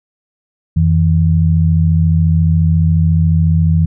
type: tone pair together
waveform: sine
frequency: 87.31 / 161.52 Hz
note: F2 / E3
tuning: 0 / -35 cents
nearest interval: major seventh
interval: 1065 cents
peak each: -11 dBFS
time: 0.76-3.86 s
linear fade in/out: 10 ms
effects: none